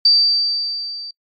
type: tone with level ramp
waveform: sine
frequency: 4649 Hz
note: D8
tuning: 18 cents flat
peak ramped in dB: -7 to -28 dBFS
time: 0.05-1.11 s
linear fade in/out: 5 ms
effects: noise-tail reverb RT60 0.1 s tail -25 dB re dry + MP3 64 kbps